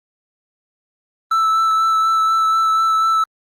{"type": "tone with vibrato", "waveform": "triangle", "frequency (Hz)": 1318.5, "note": "E6", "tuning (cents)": 0, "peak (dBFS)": -11, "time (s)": [1.31, 3.24], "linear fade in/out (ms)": 5, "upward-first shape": "sine", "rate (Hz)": 4.1, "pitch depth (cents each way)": 12, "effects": ["Opus 24 kbps"]}